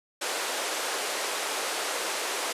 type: band-pass noise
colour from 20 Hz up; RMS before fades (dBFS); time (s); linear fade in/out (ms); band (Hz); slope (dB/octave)
pink; -31; 0.21-2.53; 10; 410 to 11000; 24
effects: resampled to 32000 Hz